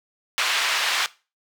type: band-pass noise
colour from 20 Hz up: white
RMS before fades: -23 dBFS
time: 0.38-1.06 s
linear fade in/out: 0 ms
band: 1100 to 3300 Hz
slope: 12 dB/octave
effects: noise-tail reverb RT60 0.3 s tail -19 dB re dry